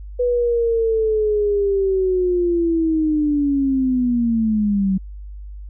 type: linear sweep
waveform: sine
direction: down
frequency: 493.9 to 187.4 Hz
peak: -15 dBFS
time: 0.19-4.98 s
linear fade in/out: 10 ms
effects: added 50 Hz sine -31 dBFS peak until 5.69 s